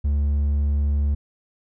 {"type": "tone with hard clipping", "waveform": "sine", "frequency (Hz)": 72.2, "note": "D2", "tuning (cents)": -29, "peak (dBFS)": -19, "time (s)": [0.04, 1.15], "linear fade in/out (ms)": 10, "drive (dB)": 3, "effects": []}